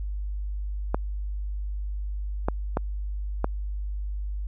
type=clicks; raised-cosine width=1 ms; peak=-10 dBFS; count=4; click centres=0.945 / 2.485 / 2.771 / 3.444 s; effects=added 50 Hz sine -28 dBFS peak until 4.47 s